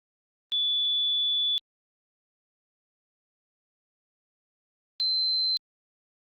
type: tone pair in turn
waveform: sine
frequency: 3456 / 4091 Hz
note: A7 / C8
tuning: -32 / -40 cents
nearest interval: minor third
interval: 292 cents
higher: second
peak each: -23 dBFS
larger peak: neither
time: 0.52-1.58 / 5-5.57 s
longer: first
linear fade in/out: 0 ms
effects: Opus 32 kbps